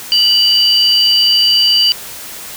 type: tone pair together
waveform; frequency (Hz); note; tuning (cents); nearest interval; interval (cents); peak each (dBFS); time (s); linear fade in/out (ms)
sine; 2952 / 4686; F#7 / D8; -5 / -5; minor sixth; 800; -11 / -10; 0.12-1.92; 0
effects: white hiss -29 dBFS RMS until 2.56 s